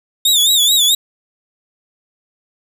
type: tone with vibrato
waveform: sawtooth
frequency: 3614 Hz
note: A7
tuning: 46 cents sharp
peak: -7 dBFS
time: 0.25-0.95 s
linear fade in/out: 5 ms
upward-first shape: sine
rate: 4.6 Hz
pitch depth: 120 cents each way
effects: none